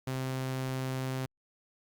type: tone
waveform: sawtooth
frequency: 130.81 Hz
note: C3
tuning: in tune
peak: -28 dBFS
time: 0.07-1.26 s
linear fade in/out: 5 ms
effects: Opus 48 kbps